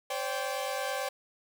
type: chord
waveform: sawtooth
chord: C suspended second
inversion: none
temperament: equal with one note detuned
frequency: 523.3 / 572.3 / 784 Hz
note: C5 / D5 / G5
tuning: 0 / -45 / 0 cents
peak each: -32 / -32 / -32 dBFS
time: 0.1-1.09 s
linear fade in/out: 5 ms
effects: none